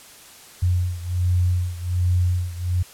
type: beating tone pair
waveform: sine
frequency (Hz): 89 / 90.3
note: F2 / F#2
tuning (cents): +33 / -42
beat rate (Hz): 1.3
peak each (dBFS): -20 / -23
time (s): 0.62-2.83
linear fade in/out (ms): 10
effects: white hiss -45 dBFS RMS until 2.93 s + low-pass 12000 Hz 12 dB/octave